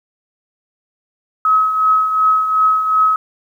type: tone with tremolo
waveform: sine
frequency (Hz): 1279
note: D#6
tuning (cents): +47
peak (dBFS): -8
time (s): 1.45-3.16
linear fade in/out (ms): 2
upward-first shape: triangle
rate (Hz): 2.7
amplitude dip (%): 60
effects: 8-bit